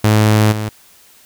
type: tone with level steps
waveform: sawtooth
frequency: 107.2 Hz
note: A2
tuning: 45 cents flat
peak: -5 / -15 dBFS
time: 0.04-0.69 s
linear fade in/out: 5 ms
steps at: 0.51 s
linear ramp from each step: 20 ms
effects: white hiss -47 dBFS RMS until 1.25 s